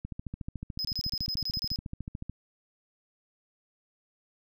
click train, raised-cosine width 5 ms, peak -24 dBFS, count 32, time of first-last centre 0.05-2.296 s, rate 13.8 Hz
triangle tone bursts, 5070 Hz, D#8, 32 cents sharp, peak -29 dBFS, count 12, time 0.79-1.759 s, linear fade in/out 0 ms, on 56 ms, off 27 ms
effects none

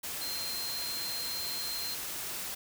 sine tone in noise, 4164 Hz, C8, 9 cents flat, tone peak -36 dBFS, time 0.21-1.95 s, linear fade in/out 10 ms, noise white, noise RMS -38 dBFS, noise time 0.03-2.55 s, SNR -1 dB, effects none

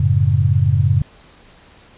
sine chord, F# minor, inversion none, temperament equal, 92.5 / 110 / 138.59 Hz, F#2 / A2 / C#3, 0 / 0 / 0 cents, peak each -16 dBFS, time 0-1.02 s, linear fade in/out 5 ms, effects pink hiss -47 dBFS RMS until 1.97 s + resampled to 8000 Hz

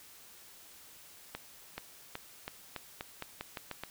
accelerating click train, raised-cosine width 0.3 ms, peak -22 dBFS, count 11, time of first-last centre 1.35-3.836 s, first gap 430 ms, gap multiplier 0.87, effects white hiss -55 dBFS RMS until 3.9 s

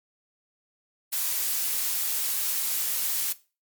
blue noise, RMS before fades -27 dBFS, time 1.12-3.33 s, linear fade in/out 10 ms, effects noise-tail reverb RT60 0.3 s tail -17 dB re dry + MP3 96 kbps

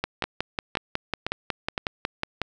two click trains, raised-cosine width 0.3 ms, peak -9 / -10 dBFS, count 14 / 4, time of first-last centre 0.04-2.417 / 0.24-1.778 s, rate 5.47 / 1.95 Hz, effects none

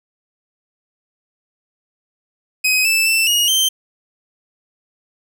sawtooth tone with pitch steps, 2522 / 2638 / 2667 / 2877 / 3123 Hz, D#7 / E7 / E7 / F#7 / G7, +23 / +1 / +20 / -49 / -7 cents, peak -10 dBFS, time 2.64-3.69 s, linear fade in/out 10 ms, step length 210 ms, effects none

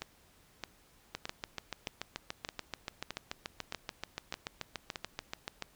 two click trains, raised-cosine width 0.2 ms, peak -19 / -20 dBFS, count 32 / 9, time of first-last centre 1.15-5.623 / 0.02-4.958 s, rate 6.93 / 1.62 Hz, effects pink hiss -64 dBFS RMS until 5.75 s

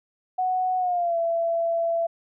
sine tone with pitch glide, 740 to 670.8 Hz, F#5 to E5, 0 to +30 cents, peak -21 dBFS, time 0.38-2.07 s, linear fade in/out 10 ms, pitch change -170 cents, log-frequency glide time 0.78-1.17 s, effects none

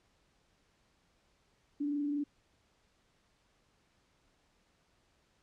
sine tone with frequency modulation, 290 Hz, D4, 22 cents flat, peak -31 dBFS, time 1.8-2.24 s, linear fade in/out 10 ms, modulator 24.3 Hz, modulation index 0.25, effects pink hiss -72 dBFS RMS until 5.42 s + low-pass 7000 Hz 12 dB/octave

